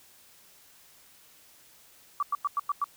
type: tone bursts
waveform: sine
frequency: 1156 Hz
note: D6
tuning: 28 cents flat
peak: -24 dBFS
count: 6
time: 2.2-2.842 s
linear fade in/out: 2 ms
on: 27 ms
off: 96 ms
effects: white hiss -57 dBFS RMS until 2.96 s